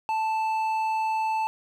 sine tone with hard clipping, 880 Hz, A5, in tune, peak -25 dBFS, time 0.09-1.47 s, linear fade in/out 0 ms, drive 6 dB, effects none

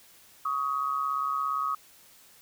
sine tone pair together, 1121.6 / 1259 Hz, C#6 / D#6, +20 / +20 cents, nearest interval major second, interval 200 cents, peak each -31 / -28 dBFS, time 0.45-1.75 s, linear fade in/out 5 ms, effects white hiss -56 dBFS RMS until 2.41 s

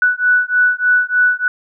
sine beating tone pair, 1480 / 1483.3 Hz, F#6 / F#6, 0 / +4 cents, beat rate 3.3 Hz, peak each -14 dBFS, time 0.02-1.48 s, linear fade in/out 2 ms, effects none

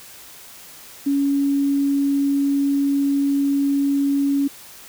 sine tone, 280 Hz, C#4, 18 cents sharp, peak -16 dBFS, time 1.06-4.48 s, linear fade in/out 10 ms, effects white hiss -42 dBFS RMS until 4.88 s

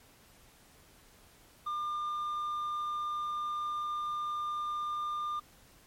sine tone with tanh clipping, 1200 Hz, D6, 37 cents sharp, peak -33 dBFS, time 1.66-5.4 s, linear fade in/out 10 ms, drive 4 dB, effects pink hiss -60 dBFS RMS until 5.86 s + MP3 64 kbps

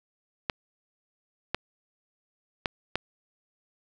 clicks, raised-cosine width 0.3 ms, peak -10 dBFS, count 4, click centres 0.498 / 1.546 / 2.658 / 2.956 s, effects none

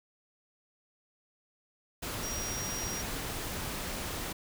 sine tone in noise, 5700 Hz, F8, 34 cents sharp, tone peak -37 dBFS, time 2.23-3.02 s, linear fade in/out 10 ms, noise pink, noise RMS -37 dBFS, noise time 2.02-4.33 s, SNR -3 dB, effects none

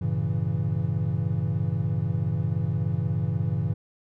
triangle chord, G diminished seventh, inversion none, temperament equal with one note detuned, 98 / 114.74 / 138.59 / 164.81 Hz, G2 / Bb2 / Db3 / Fb3, 0 / -27 / 0 / 0 cents, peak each -27 dBFS, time 0.01-3.74 s, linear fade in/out 10 ms, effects none

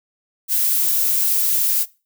violet noise, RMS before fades -18 dBFS, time 0.48-1.86 s, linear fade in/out 50 ms, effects noise-tail reverb RT60 0.3 s tail -20 dB re dry

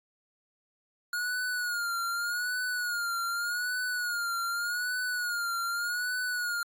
square tone with vibrato, 1435 Hz, F6, 47 cents sharp, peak -30 dBFS, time 1.13-6.63 s, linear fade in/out 2 ms, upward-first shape sine, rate 0.84 Hz, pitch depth 71 cents each way, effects AAC 64 kbps

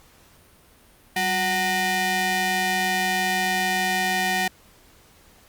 sawtooth ring-modulated tone, 554.4 Hz, C#5, in tune, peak -14 dBFS, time 1.16-4.48 s, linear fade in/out 5 ms, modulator 1300 Hz, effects pink hiss -54 dBFS RMS until 5.48 s + Opus 48 kbps

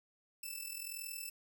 5% pulse tone with amplitude modulation, 2643 Hz, E7, 4 cents sharp, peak -30 dBFS, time 0.43-1.3 s, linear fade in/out 5 ms, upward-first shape sine, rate 41.3 Hz, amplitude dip 65%, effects 11-bit

